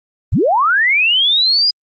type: linear sweep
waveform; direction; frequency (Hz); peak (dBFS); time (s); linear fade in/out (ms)
sine; up; 46.26 to 4978; -10; 0.32-1.71; 10
effects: Opus 24 kbps